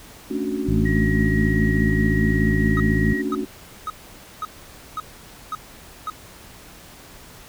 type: chord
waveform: sine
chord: D major seventh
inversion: second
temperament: equal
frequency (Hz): 220 / 277.2 / 293.7 / 370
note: A3 / C#4 / D4 / F#4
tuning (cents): 0 / 0 / 0 / 0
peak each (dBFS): -29 / -27 / -28 / -28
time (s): 0.3-3.45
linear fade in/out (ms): 10
type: harmonic tone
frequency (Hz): 53.8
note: A1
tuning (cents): -38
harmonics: 1 / 2 / 3 / 4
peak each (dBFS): -23 / -23 / -23 / -23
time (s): 0.67-3.14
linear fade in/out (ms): 10
type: tone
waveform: sine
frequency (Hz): 1900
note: A#6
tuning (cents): +33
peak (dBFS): -26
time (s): 0.85-3.22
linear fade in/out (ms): 10
type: tone bursts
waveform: triangle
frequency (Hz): 1264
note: D#6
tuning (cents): +27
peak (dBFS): -22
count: 7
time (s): 2.77-6.1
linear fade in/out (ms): 2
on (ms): 30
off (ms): 520
effects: pink hiss -44 dBFS RMS until 7.48 s